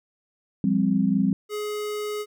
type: chord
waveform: sine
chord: F suspended second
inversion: none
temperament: equal with one note detuned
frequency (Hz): 174.61 / 199.42 / 261.6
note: F3 / G3 / C4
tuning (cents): 0 / +30 / 0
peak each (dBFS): -25 / -21 / -24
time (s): 0.64-1.33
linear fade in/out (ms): 2
type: tone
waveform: square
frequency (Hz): 420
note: G#4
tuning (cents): +19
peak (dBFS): -28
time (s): 1.49-2.26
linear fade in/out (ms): 50
effects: none